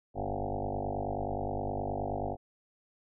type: tone with frequency modulation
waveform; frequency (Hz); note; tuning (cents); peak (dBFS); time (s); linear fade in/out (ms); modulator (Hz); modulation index
sine; 400.4; G4; +37; -31; 0.14-2.37; 50; 49.5; 8
effects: none